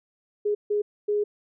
sine tone bursts at uneven times, 415.3 Hz, G#4, in tune, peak -21 dBFS, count 3, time 0.45-0.55 / 0.7-0.82 / 1.08-1.24 s, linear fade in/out 10 ms, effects none

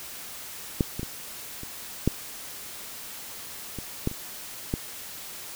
clicks, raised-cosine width 3 ms, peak -8 / -18 / -19 / -25 / -7 / -21 / -11 / -25 / -12 dBFS, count 9, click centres 0.808 / 0.995 / 1.031 / 1.634 / 2.076 / 3.787 / 4.074 / 4.114 / 4.739 s, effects white hiss -40 dBFS RMS until 5.55 s

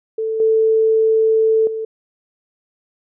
sine tone with level steps, 442.5 Hz, A4, 10 cents sharp, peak -18 / -11 / -21 dBFS, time 0.18-1.85 s, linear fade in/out 5 ms, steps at 0.4 / 1.67 s, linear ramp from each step 2 ms, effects none

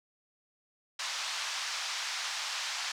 white band-pass noise, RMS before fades -36 dBFS, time 0.99-2.92 s, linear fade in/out 5 ms, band 810 to 6000 Hz, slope 24 dB/octave, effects none

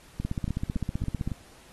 two click trains, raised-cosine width 5 ms, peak -18 / -16 dBFS, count 5 / 17, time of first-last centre 0.2-1.317 / 0.25-1.276 s, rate 3.58 / 15.6 Hz, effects pink hiss -54 dBFS RMS until 1.72 s + AAC 32 kbps

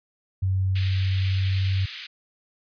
sine tone with pitch glide, 94.8 to 95.79 Hz, F#2 to G2, +43 to -39 cents, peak -20 dBFS, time 0.42-1.86 s, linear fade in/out 10 ms, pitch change +18 cents, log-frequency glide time 0.72-1.68 s
white band-pass noise, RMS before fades -38 dBFS, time 0.75-2.07 s, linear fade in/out 10 ms, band 1900 to 4100 Hz, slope 24 dB/octave
effects resampled to 11025 Hz

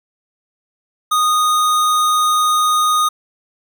square tone, 1237 Hz, D#6, 10 cents flat, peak -13 dBFS, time 1.11-3.09 s, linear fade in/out 10 ms, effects none

